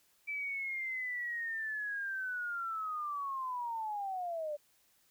sine linear sweep, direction down, 2324 to 579 Hz, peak -35 dBFS, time 0.27-4.57 s, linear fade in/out 20 ms, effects white hiss -70 dBFS RMS until 5.1 s

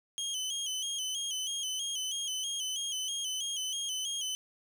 25% pulse tone with vibrato, 3136 Hz, G7, in tune, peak -29 dBFS, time 0.18-4.35 s, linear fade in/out 0 ms, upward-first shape square, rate 3.1 Hz, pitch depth 60 cents each way, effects none

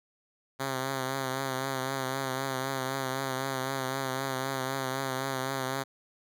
5% pulse tone with vibrato, 133 Hz, C3, 29 cents sharp, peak -19 dBFS, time 0.59-5.84 s, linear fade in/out 20 ms, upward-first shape triangle, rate 3.9 Hz, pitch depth 51 cents each way, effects none

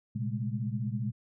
sine tone cluster, 116.9 / 131.9 / 203 / 212.9 Hz, A#2 / C3 / G#3 / G#3, +5 / +14 / -39 / +43 cents, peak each -33 / -36 / -37 / -38 dBFS, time 0.15-1.12 s, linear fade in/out 10 ms, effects none

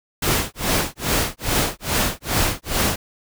pink noise with tremolo, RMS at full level -18 dBFS, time 0.22-2.96 s, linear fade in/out 5 ms, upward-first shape sine, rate 2.4 Hz, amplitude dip 100%, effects none

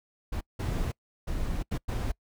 brown noise bursts at uneven times, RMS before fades -30 dBFS, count 5, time 0.32-0.41 / 0.59-0.92 / 1.27-1.63 / 1.71-1.78 / 1.88-2.12 s, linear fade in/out 10 ms, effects noise-tail reverb RT60 0.1 s tail -25 dB re dry

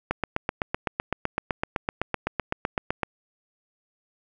click train, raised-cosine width 0.5 ms, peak -9 dBFS, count 24, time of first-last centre 0.11-3.032 s, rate 7.87 Hz, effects none

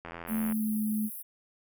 click train, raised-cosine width 0.5 ms, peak -25 dBFS, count 41, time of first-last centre 0.05-0.523 s, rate 84.6 Hz
pink high-pass noise, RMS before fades -41 dBFS, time 0.27-1.23 s, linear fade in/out 20 ms, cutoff 10000 Hz, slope 96 dB/octave
sine tone with pitch glide, 220 to 214.4 Hz, A3 to A3, 0 to -45 cents, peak -27 dBFS, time 0.28-1.1 s, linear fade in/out 50 ms, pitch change -45 cents, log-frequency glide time 0.4-0.77 s
effects none

